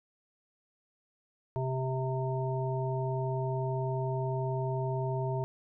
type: harmonic tone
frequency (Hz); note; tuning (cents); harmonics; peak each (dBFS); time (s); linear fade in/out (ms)
130.81; C3; 0; 1 / 3 / 5 / 7; -31 / -36 / -38 / -39; 1.56-5.44; 0
effects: none